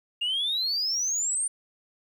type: exponential sweep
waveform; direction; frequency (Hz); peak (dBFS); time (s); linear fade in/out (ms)
sine; up; 2794 to 9070; -23; 0.21-1.48; 10
effects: tanh soft clip ceiling -22 dBFS + 10-bit

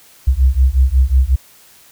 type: beating tone pair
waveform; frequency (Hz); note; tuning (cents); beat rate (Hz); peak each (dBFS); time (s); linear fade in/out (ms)
sine; 62.7 / 68.2; B1 / C#2; +27 / -28; 5.5; -12; 0.27-1.36; 10
effects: white hiss -46 dBFS RMS until 1.91 s

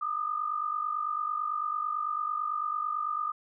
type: tone pair together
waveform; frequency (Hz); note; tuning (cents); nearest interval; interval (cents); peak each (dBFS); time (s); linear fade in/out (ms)
sine; 1208 / 1257; D6 / D#6; +48 / +17; minor second; 69; -30 / -34; 0.01-3.32; 10
effects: none

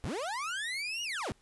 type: linear two-way sweep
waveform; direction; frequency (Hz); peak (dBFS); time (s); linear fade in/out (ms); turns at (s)
30% pulse; up then down; 50.7 to 2920 to 50.7; -31; 0.04-1.32; 0; 1.03
effects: pink hiss -67 dBFS RMS until 1.41 s + resampled to 24000 Hz

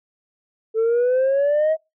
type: exponential sweep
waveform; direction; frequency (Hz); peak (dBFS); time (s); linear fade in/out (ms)
sine; up; 439 to 643; -13; 0.74-1.77; 50
effects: noise-tail reverb RT60 0.2 s tail -24 dB re dry + tanh soft clip ceiling -14 dBFS

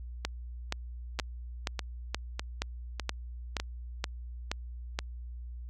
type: two click trains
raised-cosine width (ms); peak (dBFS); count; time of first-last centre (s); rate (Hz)
0.2; -13 / -16; 11 / 5; 0.25-4.989 / 1.19-3.6; 2.11 / 1.66
effects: added 60 Hz sine -39 dBFS peak until 5.69 s

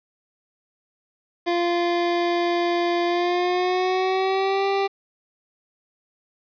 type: tone with pitch glide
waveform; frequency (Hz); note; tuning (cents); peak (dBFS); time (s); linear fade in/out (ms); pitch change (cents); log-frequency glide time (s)
25% pulse; 346.5 to 393.5; F4 to G4; -14 to +7; -16; 1.46-4.88; 20; +221; 3.06-4.66
effects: resampled to 11025 Hz + 8-bit

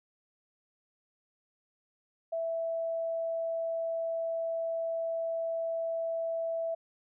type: tone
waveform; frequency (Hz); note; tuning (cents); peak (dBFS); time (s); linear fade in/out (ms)
sine; 660; E5; +2; -30; 2.32-6.75; 10
effects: none

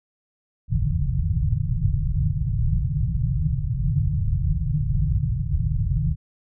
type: low-pass noise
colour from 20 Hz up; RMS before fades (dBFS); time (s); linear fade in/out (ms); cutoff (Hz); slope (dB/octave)
white; -22; 0.68-6.16; 50; 160; 96
effects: none

